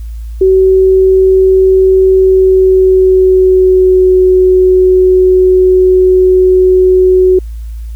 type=tone with pitch glide; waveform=sine; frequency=378.8 to 370.4 Hz; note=F#4 to F#4; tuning=+41 to +2 cents; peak=-3 dBFS; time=0.41-7.39 s; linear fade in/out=5 ms; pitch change=-39 cents; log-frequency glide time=2.11-4.18 s; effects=added 56 Hz sine -19 dBFS peak until 7.95 s + white hiss -48 dBFS RMS until 7.95 s